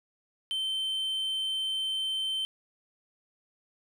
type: tone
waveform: triangle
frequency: 3098 Hz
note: G7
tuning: 21 cents flat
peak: -27 dBFS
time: 0.51-2.45 s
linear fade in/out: 0 ms
effects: none